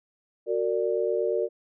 sine chord, Gb augmented, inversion none, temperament equal with one note detuned, 370 / 458.4 / 587.3 Hz, Gb4 / Bb4 / D5, 0 / -29 / 0 cents, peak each -28 / -26 / -29 dBFS, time 0.46-1.49 s, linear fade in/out 50 ms, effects none

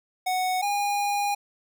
square tone pair in turn, 740 / 814.8 Hz, F#5 / G#5, 0 / -33 cents, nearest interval major second, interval 167 cents, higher second, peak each -24 dBFS, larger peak neither, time 0.26-0.62 / 0.62-1.35 s, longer second, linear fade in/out 10 ms, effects none

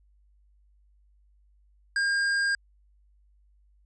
triangle tone with tanh clipping, 1611 Hz, G6, 47 cents sharp, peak -25 dBFS, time 1.96-2.55 s, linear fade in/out 2 ms, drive 18 dB, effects added 50 Hz sine -59 dBFS peak until 3.85 s + resampled to 22050 Hz

